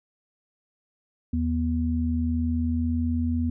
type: tone pair together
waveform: sine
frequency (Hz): 81.02 / 242.8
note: E2 / B3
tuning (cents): -29 / -29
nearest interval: octave + perfect fifth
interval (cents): 1900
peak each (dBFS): -25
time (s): 1.33-3.5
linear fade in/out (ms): 5
effects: none